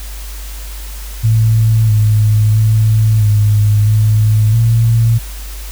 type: tone with pitch steps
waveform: sine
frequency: 111.4 / 107 / 109.5 / 104.8 / 107.7 / 114.7 Hz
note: A2 / A2 / A2 / G#2 / A2 / A#2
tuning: +22 / -48 / -8 / +16 / -37 / -28 cents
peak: -7 dBFS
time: 1.23-5.19 s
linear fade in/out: 20 ms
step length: 660 ms
effects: added 50 Hz sine -24 dBFS peak until 5.71 s + white hiss -33 dBFS RMS until 5.71 s